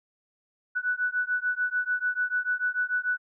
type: beating tone pair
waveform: sine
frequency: 1480 / 1486.8 Hz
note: F#6 / F#6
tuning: 0 / +8 cents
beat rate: 6.8 Hz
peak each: -28 dBFS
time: 0.75-3.18 s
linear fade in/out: 20 ms
effects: none